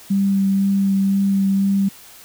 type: tone with vibrato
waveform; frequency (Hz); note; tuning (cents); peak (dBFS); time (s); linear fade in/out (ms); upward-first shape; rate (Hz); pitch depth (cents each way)
sine; 196; G3; 0; -14; 0.1-1.89; 10; sine; 2; 11
effects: white hiss -43 dBFS RMS until 2.24 s